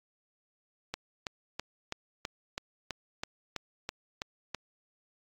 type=click train; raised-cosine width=0.2 ms; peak=-17 dBFS; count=12; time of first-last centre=0.94-4.547 s; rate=3.05 Hz; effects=AAC 48 kbps